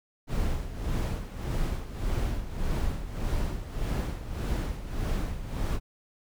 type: noise with tremolo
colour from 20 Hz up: brown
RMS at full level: -27 dBFS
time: 0.27-5.8 s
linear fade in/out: 50 ms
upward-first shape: sine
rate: 1.7 Hz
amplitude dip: 70%
effects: none